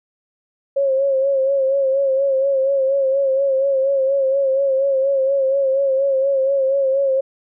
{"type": "tone with vibrato", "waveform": "sine", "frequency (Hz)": 542, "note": "C#5", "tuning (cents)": -39, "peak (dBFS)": -14, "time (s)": [0.76, 7.21], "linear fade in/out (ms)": 10, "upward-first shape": "sine", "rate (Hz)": 4.2, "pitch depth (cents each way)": 48, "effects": []}